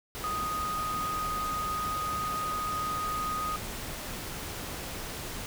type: tone in noise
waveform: sine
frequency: 1244.5 Hz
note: D#6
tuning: in tune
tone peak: -30 dBFS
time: 0.24-3.56 s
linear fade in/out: 0 ms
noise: pink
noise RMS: -38 dBFS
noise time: 0.15-5.46 s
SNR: +5 dB
effects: none